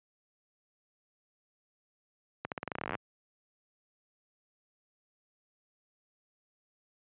accelerating click train, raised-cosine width 0.5 ms, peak -19 dBFS, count 18, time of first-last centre 2.45-2.952 s, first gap 68 ms, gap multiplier 0.88, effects high-pass 100 Hz 12 dB/octave + resampled to 8000 Hz

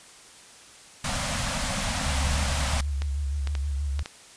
pink band-stop noise, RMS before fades -28 dBFS, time 1.04-2.81 s, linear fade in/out 5 ms, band 270 to 520 Hz, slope 96 dB/octave
sine tone with vibrato, 71 Hz, C#2, 42 cents sharp, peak -25 dBFS, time 2.05-4.03 s, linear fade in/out 5 ms, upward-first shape sine, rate 6.3 Hz, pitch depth 67 cents each way
clicks, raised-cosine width 0.2 ms, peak -17 dBFS, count 6, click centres 2.522 / 3.02 / 3.473 / 3.552 / 3.993 / 4.059 s
effects white hiss -49 dBFS RMS until 4.36 s + resampled to 22050 Hz

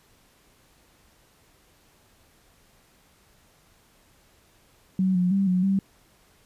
sine tone with pitch steps, 187.9 / 179.7 / 195.8 / 182.5 / 194.4 Hz, F#3 / F3 / G3 / F#3 / G3, +27 / +50 / -2 / -24 / -14 cents, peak -19 dBFS, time 4.99-5.79 s, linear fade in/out 2 ms, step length 160 ms, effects pink hiss -60 dBFS RMS until 6.45 s + resampled to 32000 Hz

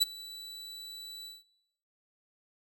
40% pulse tone with ADSR envelope, 3954 Hz, B7, 1 cent sharp, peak -19 dBFS, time 0-1.44 s, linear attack 21 ms, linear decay 22 ms, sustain -22 dB, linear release 180 ms, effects noise-tail reverb RT60 1.0 s tail -24 dB re dry

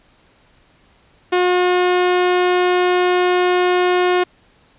sawtooth tone, 360 Hz, F#4, 47 cents flat, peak -9 dBFS, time 1.32-4.24 s, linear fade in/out 10 ms, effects pink hiss -54 dBFS RMS until 4.78 s + resampled to 8000 Hz

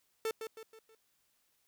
45% pulse tone with echo, 443.9 Hz, A4, 15 cents sharp, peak -32 dBFS, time 0.25-0.31 s, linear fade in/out 2 ms, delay 160 ms, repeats 4, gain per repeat -7 dB, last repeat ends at 0.95 s, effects white hiss -75 dBFS RMS until 1.67 s

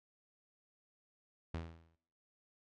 sawtooth tone with exponential decay, 82.41 Hz, E2, in tune, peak -33 dBFS, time 1.54-1.96 s, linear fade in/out 5 ms, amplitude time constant 90 ms, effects noise-tail reverb RT60 0.8 s tail -25 dB re dry + low-pass 4000 Hz 12 dB/octave

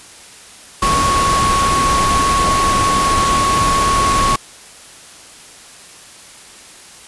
sine tone in noise, 1105 Hz, C#6, 6 cents flat, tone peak -13 dBFS, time 0.82-4.36 s, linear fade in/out 5 ms, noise pink, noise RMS -18 dBFS, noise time 0.82-4.36 s, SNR +2 dB, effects white hiss -39 dBFS RMS until 7.07 s + resampled to 24000 Hz

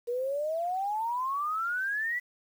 sine exponential sweep, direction up, 470 to 1991 Hz, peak -28 dBFS, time 0.07-2.2 s, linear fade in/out 20 ms, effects 9-bit

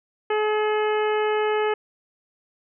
harmonic tone, 426.2 Hz, G#4, 45 cents sharp, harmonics 1 / 2 / 3 / 4 / 5 / 6 / 7, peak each -21 / -27 / -31 / -33 / -35 / -37 / -38 dBFS, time 0.3-1.74 s, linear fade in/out 5 ms, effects none

